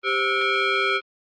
sine tone with frequency modulation, 523.3 Hz, C5, in tune, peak -18 dBFS, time 0.03-1.01 s, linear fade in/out 50 ms, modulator 917 Hz, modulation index 2.8, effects tanh soft clip ceiling -14 dBFS + Opus 24 kbps

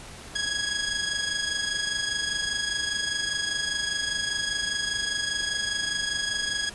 15% pulse tone with amplitude modulation, 1661.2 Hz, G#6, in tune, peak -17 dBFS, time 0.35-6.7 s, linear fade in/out 10 ms, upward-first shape sine, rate 25 Hz, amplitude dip 55%, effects pink hiss -43 dBFS RMS until 6.74 s + resampled to 24000 Hz

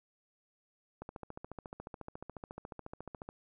click train, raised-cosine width 1 ms, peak -29 dBFS, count 33, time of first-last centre 1.02-3.29 s, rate 14.1 Hz, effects none

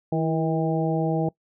harmonic tone with a mistuned harmonic, 160 Hz, D#3, 49 cents sharp, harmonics 1 / 2 / 3 / 4 / 5, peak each -24 / -27 / -29 / -30 / -31 dBFS, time 0.12-1.29 s, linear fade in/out 5 ms, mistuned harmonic 2, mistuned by +43 cents, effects noise-tail reverb RT60 0.1 s tail -22 dB re dry

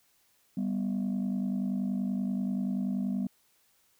sine tone pair together, 195.46 / 245.9 Hz, G3 / B3, -5 / -7 cents, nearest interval major third, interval 398 cents, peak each -28 / -30 dBFS, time 0.57-3.27 s, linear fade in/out 5 ms, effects tanh soft clip ceiling -25 dBFS + white hiss -68 dBFS RMS until 3.99 s

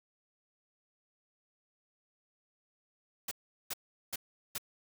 white noise bursts, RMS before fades -37 dBFS, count 4, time 3.28-4.582 s, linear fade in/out 5 ms, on 33 ms, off 390 ms, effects none

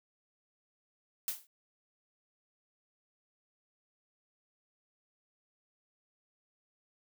blue noise with exponential decay, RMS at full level -31 dBFS, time 1.28-1.47 s, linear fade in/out 1 ms, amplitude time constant 41 ms, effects none

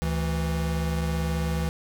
square tone pair together, 72.99 / 164.1 Hz, D2 / E3, -10 / -8 cents, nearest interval octave + major second, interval 1402 cents, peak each -28 dBFS, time 0.02-1.69 s, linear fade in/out 0 ms, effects none

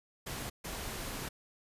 pink noise bursts at uneven times, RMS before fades -40 dBFS, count 2, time 0.26-0.5 / 0.64-1.29 s, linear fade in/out 10 ms, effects resampled to 32000 Hz

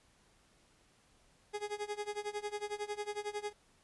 30% pulse tone with tremolo, 415.5 Hz, G#4, 1 cent sharp, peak -32 dBFS, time 1.53-3.53 s, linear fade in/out 20 ms, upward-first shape sine, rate 11 Hz, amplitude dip 90%, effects pink hiss -68 dBFS RMS until 3.83 s + resampled to 24000 Hz

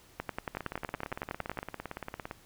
two click trains, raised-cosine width 0.5 ms, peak -22 / -18 dBFS, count 32 / 16, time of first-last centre 0.55-2.311 / 0.2-1.589 s, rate 17.6 / 10.8 Hz, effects pink hiss -59 dBFS RMS until 2.45 s

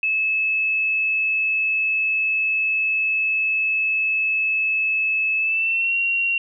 sine tone with pitch glide, 2600 to 2748 Hz, E7 to F7, -24 to -29 cents, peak -18 dBFS, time 0.03-6.38 s, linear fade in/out 2 ms, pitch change +95 cents, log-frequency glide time 5.37-5.96 s, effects none

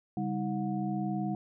sine tone cluster, 138.9 / 198.2 / 319.4 / 726 Hz, C#3 / G3 / D#4 / F#5, +4 / +19 / +45 / -33 cents, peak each -37 / -32 / -36 / -38 dBFS, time 0.17-1.35 s, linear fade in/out 2 ms, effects none

